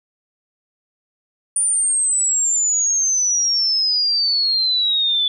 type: exponential sweep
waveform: sine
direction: down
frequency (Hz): 9397 to 3459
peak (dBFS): -15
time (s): 1.56-5.28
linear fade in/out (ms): 2
effects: none